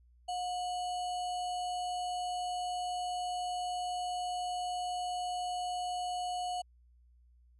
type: tone with sample-and-hold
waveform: sine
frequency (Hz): 721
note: F#5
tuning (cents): -45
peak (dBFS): -33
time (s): 0.28-6.62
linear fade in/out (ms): 10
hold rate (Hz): 3675
effects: added 60 Hz sine -60 dBFS peak until 7.59 s + resampled to 24000 Hz